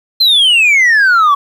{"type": "exponential sweep", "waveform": "sine", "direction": "down", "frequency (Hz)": [4186, 1108.7], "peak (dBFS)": -3, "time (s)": [0.2, 1.35], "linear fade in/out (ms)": 10, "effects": ["tanh soft clip ceiling -5 dBFS", "7-bit"]}